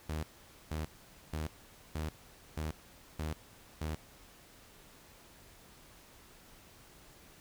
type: tone bursts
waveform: sawtooth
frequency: 77.78 Hz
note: D#2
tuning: in tune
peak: -31 dBFS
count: 7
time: 0.09-3.95 s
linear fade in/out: 5 ms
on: 140 ms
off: 480 ms
effects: pink hiss -58 dBFS RMS until 7.4 s